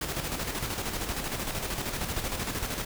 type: noise with tremolo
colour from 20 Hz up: pink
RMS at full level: -31 dBFS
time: 0.01-2.85 s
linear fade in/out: 5 ms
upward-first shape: square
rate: 13 Hz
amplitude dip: 45%
effects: none